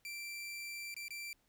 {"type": "tone with dropouts", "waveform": "sawtooth", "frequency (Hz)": 2349, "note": "D7", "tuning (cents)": 0, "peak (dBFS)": -39, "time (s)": [0.05, 1.33], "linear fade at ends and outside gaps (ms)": 1, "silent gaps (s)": [[0.942, 0.965], [1.082, 1.106]], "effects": ["pink hiss -75 dBFS RMS until 1.48 s"]}